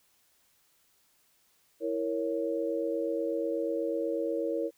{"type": "chord", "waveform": "sine", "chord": "A# diminished", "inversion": "second", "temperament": "equal", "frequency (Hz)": [329.6, 466.2, 554.4], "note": ["E4", "A#4", "C#5"], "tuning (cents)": [0, 0, 0], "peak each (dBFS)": [-33, -32, -33], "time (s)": [1.8, 4.71], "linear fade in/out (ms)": 50, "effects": ["white hiss -68 dBFS RMS until 4.77 s"]}